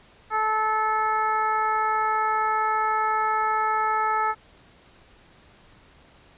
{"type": "harmonic tone", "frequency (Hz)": 434.9, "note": "A4", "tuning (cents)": -20, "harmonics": [1, 2, 3, 4, 5], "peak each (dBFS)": [-34, -24, -24, -32, -36], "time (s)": [0.3, 4.35], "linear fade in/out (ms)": 50, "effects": ["pink hiss -54 dBFS RMS until 6.37 s", "resampled to 8000 Hz"]}